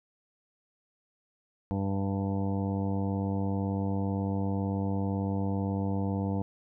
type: harmonic tone with a mistuned harmonic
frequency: 98 Hz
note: G2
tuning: in tune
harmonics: 1 / 2 / 3 / 4 / 5 / 6 / 7 / 8 / 9 / 10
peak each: -31 / -31 / -36 / -46 / -39 / -51 / -43 / -48 / -43 / -55 dBFS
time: 1.71-6.42 s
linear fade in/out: 0 ms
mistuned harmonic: 6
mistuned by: +31 cents
effects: none